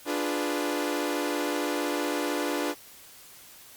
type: chord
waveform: sawtooth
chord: D diminished seventh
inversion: none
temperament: equal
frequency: 293.7 / 349.2 / 415.3 / 493.9 Hz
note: D4 / F4 / Ab4 / Cb5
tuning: 0 / 0 / 0 / 0 cents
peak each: -26 / -29 / -32 / -30 dBFS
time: 0.05-2.75 s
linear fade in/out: 50 ms
effects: white hiss -50 dBFS RMS until 3.76 s + Opus 48 kbps